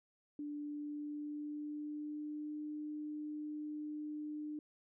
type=tone with pitch glide; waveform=sine; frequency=293.7 to 300.9 Hz; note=D4 to D4; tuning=0 to +42 cents; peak=-40 dBFS; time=0.39-4.59 s; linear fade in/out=2 ms; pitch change=+42 cents; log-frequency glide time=0.57-2.61 s; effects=none